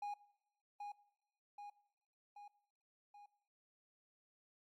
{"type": "tone with echo", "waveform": "triangle", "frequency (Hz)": 821, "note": "G#5", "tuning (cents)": -20, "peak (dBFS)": -39, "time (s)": [0.02, 0.14], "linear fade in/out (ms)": 5, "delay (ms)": 780, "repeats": 4, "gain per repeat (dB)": -4, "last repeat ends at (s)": 3.26, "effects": ["noise-tail reverb RT60 1.0 s tail -22 dB re dry", "AAC 48 kbps"]}